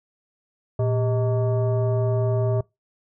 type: tone with frequency modulation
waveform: sine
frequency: 115.6 Hz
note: A#2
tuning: 14 cents flat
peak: -19 dBFS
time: 0.79-2.61 s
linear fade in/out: 5 ms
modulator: 514 Hz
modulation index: 0.83
effects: noise-tail reverb RT60 0.2 s tail -23 dB re dry